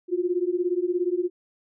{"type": "beating tone pair", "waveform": "sine", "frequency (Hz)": [347.6, 364.6], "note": ["F4", "F#4"], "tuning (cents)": [-8, -25], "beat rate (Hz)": 17, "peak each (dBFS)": -25, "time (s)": [0.08, 1.3], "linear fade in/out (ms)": 50, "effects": []}